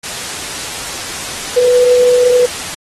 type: tone in noise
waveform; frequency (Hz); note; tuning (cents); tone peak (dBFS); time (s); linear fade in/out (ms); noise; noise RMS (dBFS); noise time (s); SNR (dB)
sine; 493.9; B4; 0; -6; 1.56-2.46; 10; white; -22; 0.03-2.75; +13
effects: low-pass 9000 Hz 12 dB/octave + AAC 32 kbps